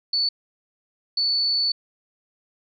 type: tone bursts at uneven times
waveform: sine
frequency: 4468 Hz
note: C#8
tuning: 13 cents sharp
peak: -19 dBFS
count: 2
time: 0.13-0.29 / 1.17-1.72 s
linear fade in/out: 5 ms
effects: none